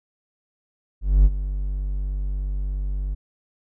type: tone with ADSR envelope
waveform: triangle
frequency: 48.42 Hz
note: G1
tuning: 21 cents flat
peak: -7 dBFS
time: 1.01-3.15 s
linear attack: 240 ms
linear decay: 41 ms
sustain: -14 dB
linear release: 15 ms
effects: none